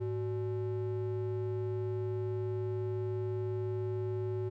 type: ring-modulated tone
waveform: triangle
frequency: 239.6 Hz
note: A#3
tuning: 48 cents sharp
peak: -27 dBFS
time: 0-4.5 s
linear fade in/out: 20 ms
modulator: 133 Hz
effects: none